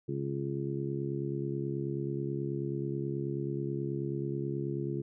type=harmonic tone; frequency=69.3 Hz; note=C#2; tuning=in tune; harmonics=2 / 3 / 4 / 5 / 6; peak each=-35 / -41 / -42 / -36 / -41 dBFS; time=0.08-5.02 s; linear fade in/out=10 ms; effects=none